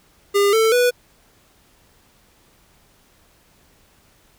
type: tone with pitch steps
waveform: square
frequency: 403.3 / 444.9 / 490.8 Hz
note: G4 / A4 / B4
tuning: +49 / +19 / -11 cents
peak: -14 dBFS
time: 0.34-0.91 s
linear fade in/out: 20 ms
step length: 190 ms
effects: pink hiss -56 dBFS RMS until 4.38 s